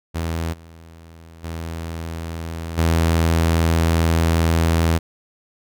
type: tone with level steps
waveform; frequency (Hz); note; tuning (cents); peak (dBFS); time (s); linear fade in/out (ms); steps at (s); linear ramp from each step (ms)
sawtooth; 82.41; E2; 0; -18 / -37 / -23 / -11; 0.14-4.99; 20; 0.52 / 1.43 / 2.77; 20
effects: none